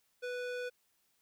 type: tone with band-pass filter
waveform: square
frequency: 493.9 Hz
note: B4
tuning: in tune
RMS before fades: -39 dBFS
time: 0.22-0.7 s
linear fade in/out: 20 ms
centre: 1300 Hz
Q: 0.51
effects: white hiss -75 dBFS RMS until 1.21 s